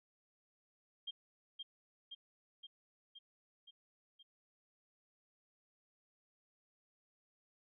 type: tone with echo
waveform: sine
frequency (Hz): 3204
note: G7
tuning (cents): +37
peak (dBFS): -40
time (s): 1.07-1.11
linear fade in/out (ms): 10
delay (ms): 520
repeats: 6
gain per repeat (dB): -3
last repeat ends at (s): 4.23
effects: none